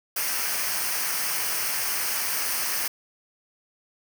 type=noise with comb filter; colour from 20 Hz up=white; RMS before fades=-27 dBFS; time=0.16-2.88 s; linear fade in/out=5 ms; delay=0.27 ms; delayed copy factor=-0.65; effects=none